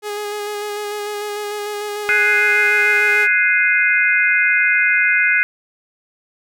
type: tone with vibrato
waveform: sawtooth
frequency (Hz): 415.3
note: G#4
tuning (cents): 0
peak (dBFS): -19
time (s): 0.02-3.28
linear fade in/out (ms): 50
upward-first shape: square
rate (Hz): 6.7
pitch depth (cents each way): 15
type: chord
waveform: sine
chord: Ab dominant seventh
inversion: third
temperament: equal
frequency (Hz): 1480 / 1661.2 / 2093 / 2489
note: Gb6 / Ab6 / C7 / Eb7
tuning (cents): 0 / 0 / 0 / 0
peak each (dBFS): -17 / -20 / -16 / -19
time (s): 2.09-5.43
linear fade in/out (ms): 0
effects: none